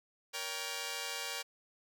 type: chord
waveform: 5% pulse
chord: G diminished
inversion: first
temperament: just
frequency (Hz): 470.4 / 564.5 / 784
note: Bb4 / Db5 / G5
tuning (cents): +16 / +31 / 0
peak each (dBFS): -31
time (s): 0.33-1.43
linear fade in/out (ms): 20
effects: none